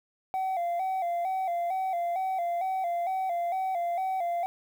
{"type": "tone with vibrato", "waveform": "sine", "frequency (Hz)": 724, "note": "F#5", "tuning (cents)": -38, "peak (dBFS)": -24, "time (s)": [0.34, 4.46], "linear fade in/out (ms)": 0, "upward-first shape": "square", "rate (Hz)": 2.2, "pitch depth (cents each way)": 81, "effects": ["tanh soft clip ceiling -26 dBFS", "9-bit"]}